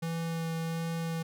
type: tone with vibrato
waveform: square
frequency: 164.81 Hz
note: E3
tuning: in tune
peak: -32 dBFS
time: 0.02-1.23 s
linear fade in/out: 10 ms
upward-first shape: sine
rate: 1.4 Hz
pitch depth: 10 cents each way
effects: none